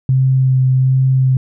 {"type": "tone with vibrato", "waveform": "sine", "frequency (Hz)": 130.81, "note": "C3", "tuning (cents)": 0, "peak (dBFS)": -9, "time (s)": [0.09, 1.37], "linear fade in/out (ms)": 2, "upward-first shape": "sine", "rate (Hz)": 1.3, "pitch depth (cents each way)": 13, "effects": []}